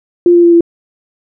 sine tone with pitch steps, 349.2 / 345.8 / 342.4 / 339.1 Hz, F4 / F4 / F4 / E4, 0 / -17 / -34 / +49 cents, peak -3 dBFS, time 0.26-0.608 s, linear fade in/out 2 ms, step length 87 ms, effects none

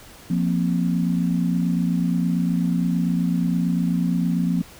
sine chord, F suspended fourth, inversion none, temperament equal, 174.61 / 233.1 / 261.6 Hz, F3 / Bb3 / C4, 0 / 0 / 0 cents, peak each -20 / -25 / -26 dBFS, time 0.3-4.62 s, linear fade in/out 5 ms, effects pink hiss -45 dBFS RMS until 4.79 s

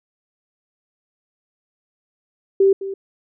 sine tone with echo, 389.7 Hz, G4, 10 cents flat, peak -10 dBFS, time 2.6-2.73 s, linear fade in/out 5 ms, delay 210 ms, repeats 1, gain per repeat -14 dB, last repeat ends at 2.94 s, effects none

